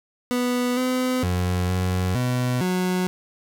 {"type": "tone with pitch steps", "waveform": "30% pulse", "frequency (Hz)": [246.7, 254.5, 90.3, 91.8, 124.9, 182.9], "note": ["B3", "C4", "F#2", "F#2", "B2", "F#3"], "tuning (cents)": [-2, -48, -42, -13, 20, -20], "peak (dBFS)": -18, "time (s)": [0.31, 3.07], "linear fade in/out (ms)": 0, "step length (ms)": 460, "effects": []}